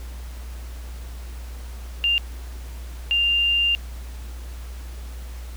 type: tone bursts at uneven times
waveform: sine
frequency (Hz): 2794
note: F7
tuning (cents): 0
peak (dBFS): -17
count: 2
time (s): 2.04-2.18 / 3.11-3.75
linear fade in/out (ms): 0
effects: added 60 Hz sine -32 dBFS peak until 5.56 s + pink hiss -46 dBFS RMS until 5.56 s